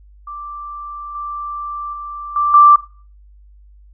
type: tone with level steps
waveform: sine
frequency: 1174.7 Hz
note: D6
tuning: in tune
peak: -27 / -23 / -26 / -13 / -4 dBFS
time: 0.27-2.76 s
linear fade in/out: 5 ms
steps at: 1.15 / 1.93 / 2.36 / 2.54 s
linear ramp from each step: 2 ms
effects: noise-tail reverb RT60 0.4 s tail -19 dB re dry + added 50 Hz sine -42 dBFS peak until 3.93 s